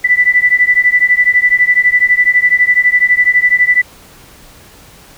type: beating tone pair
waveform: sine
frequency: 1975.5 / 1987.5 Hz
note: B6 / B6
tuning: 0 / +10 cents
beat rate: 12 Hz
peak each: -10 dBFS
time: 0.04-3.82 s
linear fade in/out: 10 ms
effects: pink hiss -40 dBFS RMS until 5.17 s